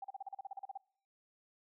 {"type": "tone bursts", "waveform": "sine", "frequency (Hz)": 784, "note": "G5", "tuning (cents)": 0, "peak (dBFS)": -40, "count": 13, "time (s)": [0.02, 0.776], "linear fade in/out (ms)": 5, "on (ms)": 24, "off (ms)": 37, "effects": ["noise-tail reverb RT60 0.6 s tail -26 dB re dry"]}